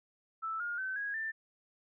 sine tone with pitch steps, 1318.5 / 1421.3 / 1532.2 / 1651.6 / 1780.4 Hz, E6 / F6 / G6 / G#6 / A6, 0 / +30 / -40 / -10 / +20 cents, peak -34 dBFS, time 0.42-1.32 s, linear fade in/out 20 ms, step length 180 ms, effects none

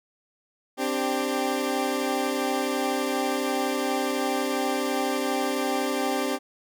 20% pulse chord, C suspended second, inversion none, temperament equal with one note detuned, 261.6 / 293.7 / 393.8 Hz, C4 / D4 / G4, 0 / 0 / +8 cents, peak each -23 / -25 / -24 dBFS, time 0.77-6.39 s, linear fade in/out 50 ms, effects none

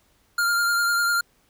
square tone with vibrato, 1400 Hz, F6, 4 cents sharp, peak -20 dBFS, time 0.38-1.21 s, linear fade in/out 5 ms, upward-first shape triangle, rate 10 Hz, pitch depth 26 cents each way, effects pink hiss -63 dBFS RMS until 1.49 s

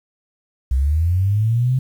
sine linear sweep, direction up, 61.74 to 132.3 Hz, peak -14 dBFS, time 0.71-1.79 s, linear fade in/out 5 ms, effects 8-bit

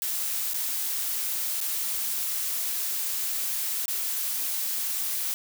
blue noise with dropouts, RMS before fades -29 dBFS, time 0.02-5.34 s, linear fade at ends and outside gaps 0 ms, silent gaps 0.535-0.543 / 1.604-1.612 / 3.857-3.881 s, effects none

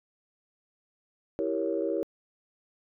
sine chord, E diminished seventh, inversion none, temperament equal, 329.6 / 392 / 466.2 / 554.4 Hz, E4 / G4 / Bb4 / Db5, 0 / 0 / 0 / 0 cents, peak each -31 / -32 / -32 / -32 dBFS, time 1.39-2.03 s, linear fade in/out 0 ms, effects tanh soft clip ceiling -16 dBFS

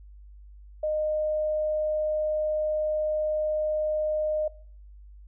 sine tone, 614 Hz, D#5, 23 cents flat, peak -24 dBFS, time 0.83-4.48 s, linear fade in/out 5 ms, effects noise-tail reverb RT60 0.5 s tail -20 dB re dry + added 50 Hz sine -45 dBFS peak until 5.27 s

